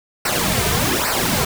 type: noise with flanger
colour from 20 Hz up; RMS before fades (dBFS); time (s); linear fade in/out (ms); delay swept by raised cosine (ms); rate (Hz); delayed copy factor
pink; -19; 0.25-1.45; 5; 0.29 to 3.69; 1.2; -0.8
effects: none